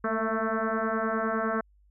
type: tone with frequency modulation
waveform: sine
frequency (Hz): 439.1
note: A4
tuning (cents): -4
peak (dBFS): -25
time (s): 0.04-1.61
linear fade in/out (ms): 5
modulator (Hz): 222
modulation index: 5.1
effects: added 50 Hz sine -58 dBFS peak until 1.9 s